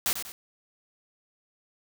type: noise with echo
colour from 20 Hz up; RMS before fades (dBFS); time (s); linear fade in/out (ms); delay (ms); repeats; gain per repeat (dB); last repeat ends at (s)
white; -26; 0.06-0.13; 0; 95; 2; -8; 0.32
effects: none